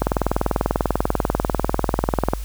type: click train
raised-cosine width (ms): 1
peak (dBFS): -3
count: 48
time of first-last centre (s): 0.02-2.335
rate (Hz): 20.3
effects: added 50 Hz sine -26 dBFS peak until 2.44 s + white hiss -42 dBFS RMS until 2.44 s